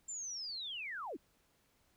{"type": "linear sweep", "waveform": "sine", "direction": "down", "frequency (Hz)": [7370, 220], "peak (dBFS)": -40, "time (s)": [0.08, 1.17], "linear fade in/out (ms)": 10, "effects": ["pink hiss -73 dBFS RMS until 1.96 s"]}